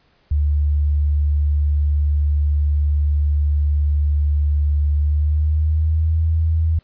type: tone with pitch glide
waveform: sine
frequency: 73.42 to 80.53 Hz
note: D2 to E2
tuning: 0 to -40 cents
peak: -14 dBFS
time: 0.31-6.79 s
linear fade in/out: 5 ms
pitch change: +160 cents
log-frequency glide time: 4.96-6.2 s
effects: pink hiss -59 dBFS RMS until 6.83 s + resampled to 11025 Hz